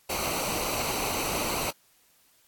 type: noise with comb filter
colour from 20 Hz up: pink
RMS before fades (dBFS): -30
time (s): 0.09-1.71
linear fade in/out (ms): 10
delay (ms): 0.58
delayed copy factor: -0.65
effects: white hiss -63 dBFS RMS until 2.47 s + AAC 64 kbps